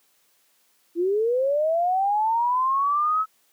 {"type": "linear sweep", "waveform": "sine", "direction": "up", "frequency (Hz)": [329.6, 1301], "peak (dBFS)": -19, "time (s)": [0.95, 3.26], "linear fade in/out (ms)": 50, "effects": ["white hiss -64 dBFS RMS until 3.52 s", "high-pass 200 Hz 12 dB/octave"]}